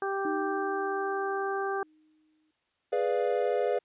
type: harmonic tone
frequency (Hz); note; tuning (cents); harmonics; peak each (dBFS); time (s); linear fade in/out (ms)
392; G4; 0; 1 / 2 / 3 / 4; -31 / -34 / -36 / -37; 0.02-1.83; 2
type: tone with exponential decay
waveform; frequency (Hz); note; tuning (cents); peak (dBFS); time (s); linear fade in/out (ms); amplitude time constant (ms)
sine; 310.1; D#4; -6; -30; 0.25-2.51; 2; 490
type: chord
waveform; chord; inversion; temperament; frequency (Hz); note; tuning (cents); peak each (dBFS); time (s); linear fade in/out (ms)
triangle; G# diminished seventh; none; equal; 415.3 / 493.9 / 587.3 / 698.5; G#4 / B4 / D5 / F5; 0 / 0 / 0 / 0; -28 / -27 / -30 / -31; 2.92-3.79; 10
effects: white hiss -75 dBFS RMS until 3.84 s + resampled to 8000 Hz